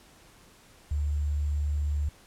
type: tone with sample-and-hold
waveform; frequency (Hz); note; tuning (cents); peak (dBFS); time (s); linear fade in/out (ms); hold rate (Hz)
sine; 73.42; D2; 0; -25; 0.91-2.09; 5; 7350
effects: pink hiss -56 dBFS RMS until 2.26 s + low-pass 12000 Hz 12 dB/octave